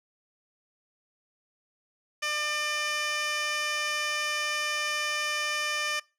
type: tone with band-pass filter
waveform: 15% pulse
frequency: 599 Hz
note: D5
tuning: 34 cents sharp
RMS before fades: -30 dBFS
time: 2.22-6 s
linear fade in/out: 10 ms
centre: 3700 Hz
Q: 0.96
effects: noise-tail reverb RT60 0.3 s tail -23 dB re dry